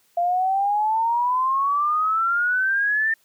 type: exponential sweep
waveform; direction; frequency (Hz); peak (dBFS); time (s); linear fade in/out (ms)
sine; up; 687 to 1809; -18; 0.17-3.14; 5
effects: white hiss -62 dBFS RMS until 3.24 s + high-pass 80 Hz 12 dB/octave